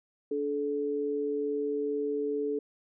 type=tone pair together; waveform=sine; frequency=289.9 / 432.2 Hz; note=D4 / A4; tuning=-22 / -31 cents; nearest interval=perfect fifth; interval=691 cents; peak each=-34 / -29 dBFS; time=0.31-2.59 s; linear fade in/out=5 ms; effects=none